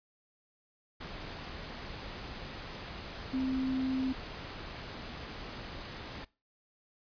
sine tone in noise, 261.6 Hz, C4, in tune, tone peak -29 dBFS, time 3.33-4.13 s, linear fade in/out 10 ms, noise pink, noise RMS -43 dBFS, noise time 1-6.25 s, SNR +11 dB, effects noise-tail reverb RT60 0.3 s tail -22 dB re dry + resampled to 11025 Hz

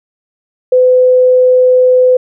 sine tone, 506 Hz, B4, 42 cents sharp, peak -4 dBFS, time 0.72-2.17 s, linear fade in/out 5 ms, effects none

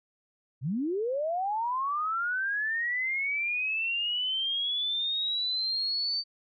sine linear sweep, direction up, 112.1 to 4600 Hz, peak -27 dBFS, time 0.61-6.24 s, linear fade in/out 50 ms, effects none

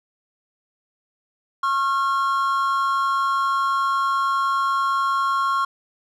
triangle tone pair together, 1087.7 / 1378 Hz, C#6 / F6, -33 / -24 cents, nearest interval major third, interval 409 cents, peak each -18 / -22 dBFS, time 1.63-5.65 s, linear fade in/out 5 ms, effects none

